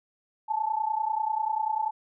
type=tone pair together; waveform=sine; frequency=856 / 886.2 Hz; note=A5 / A5; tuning=-48 / +12 cents; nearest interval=minor second; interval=60 cents; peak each=-28 dBFS; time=0.48-1.91 s; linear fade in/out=20 ms; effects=none